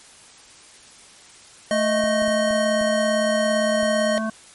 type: tone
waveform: square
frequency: 622.3 Hz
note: D#5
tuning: in tune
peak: -20 dBFS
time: 1.71-4.18 s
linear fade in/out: 0 ms
type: harmonic tone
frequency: 220 Hz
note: A3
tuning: in tune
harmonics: 1 / 3 / 5 / 7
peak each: -24 / -29 / -31 / -32 dBFS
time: 1.71-4.3 s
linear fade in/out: 5 ms
type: clicks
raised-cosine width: 3 ms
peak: -25 dBFS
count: 6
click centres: 2.039 / 2.222 / 2.281 / 2.509 / 2.813 / 3.831 s
effects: white hiss -47 dBFS RMS until 4.54 s + MP3 48 kbps